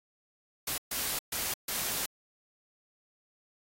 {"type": "noise bursts at uneven times", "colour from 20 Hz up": "white", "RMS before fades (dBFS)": -33, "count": 4, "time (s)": [[0.67, 0.78], [0.91, 1.19], [1.32, 1.54], [1.68, 2.06]], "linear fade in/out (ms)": 5, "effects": ["AAC 48 kbps"]}